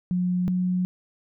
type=tone pair in turn; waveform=sine; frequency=180 / 181.78 Hz; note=F#3 / F#3; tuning=-47 / -30 cents; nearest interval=unison; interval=17 cents; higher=second; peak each=-21 dBFS; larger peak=neither; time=0.11-0.48 / 0.48-0.85 s; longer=neither; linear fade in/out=0 ms; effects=none